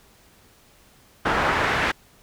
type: noise with band-pass filter sweep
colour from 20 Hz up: brown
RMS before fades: -22 dBFS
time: 1.25-1.92 s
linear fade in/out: 10 ms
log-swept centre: 1300 to 2000 Hz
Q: 1.2
effects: pink hiss -55 dBFS RMS until 2.22 s